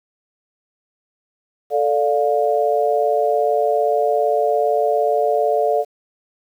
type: chord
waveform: sine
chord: D minor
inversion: second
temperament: just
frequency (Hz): 440.5 / 587.3 / 704.8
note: A4 / D5 / F5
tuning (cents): +2 / 0 / +16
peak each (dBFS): -19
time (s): 1.7-5.85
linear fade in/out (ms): 50
effects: 8-bit